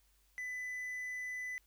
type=tone; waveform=triangle; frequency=1999 Hz; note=B6; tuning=20 cents sharp; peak=-37 dBFS; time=0.38-1.58 s; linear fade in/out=0 ms; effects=added 50 Hz sine -70 dBFS peak until 1.66 s + white hiss -73 dBFS RMS until 1.66 s